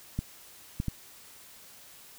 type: clicks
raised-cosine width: 5 ms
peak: -17 dBFS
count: 3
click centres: 0.19 / 0.801 / 0.883 s
effects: white hiss -52 dBFS RMS until 2.18 s